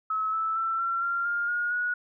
sine tone with pitch steps, 1291 / 1313.6 / 1336.5 / 1359.9 / 1383.7 / 1407.8 / 1432.5 / 1457.5 Hz, E6 / E6 / E6 / F6 / F6 / F6 / F6 / F#6, -37 / -6 / +23 / -46 / -16 / +13 / +44 / -26 cents, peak -25 dBFS, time 0.1-1.94 s, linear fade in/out 5 ms, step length 230 ms, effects none

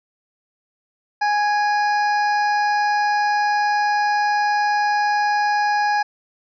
harmonic tone with a mistuned harmonic, 830.6 Hz, G#5, in tune, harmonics 1 / 2 / 3 / 5 / 6 / 7, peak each -17 / -23 / -34 / -39 / -34 / -45 dBFS, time 1.21-6.03 s, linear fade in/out 10 ms, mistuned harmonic 3, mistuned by -35 cents, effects none

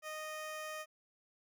15% pulse tone, 619 Hz, D#5, 9 cents flat, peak -35 dBFS, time 0.02-0.86 s, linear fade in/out 50 ms, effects none

